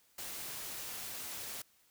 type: noise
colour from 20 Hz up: white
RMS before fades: -43 dBFS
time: 0.18-1.62 s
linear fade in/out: 5 ms
effects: white hiss -69 dBFS RMS until 1.9 s